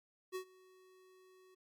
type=tone with ADSR envelope; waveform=square; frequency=372.4 Hz; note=F#4; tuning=11 cents sharp; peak=-38 dBFS; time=0.32-1.55 s; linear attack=35 ms; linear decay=88 ms; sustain=-24 dB; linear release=10 ms; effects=MP3 96 kbps